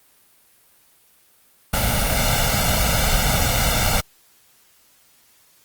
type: noise with comb filter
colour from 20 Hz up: pink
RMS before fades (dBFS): -19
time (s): 1.73-4.01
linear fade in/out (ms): 10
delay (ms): 1.4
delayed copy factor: +0.8
effects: white hiss -56 dBFS RMS until 5.64 s + Opus 32 kbps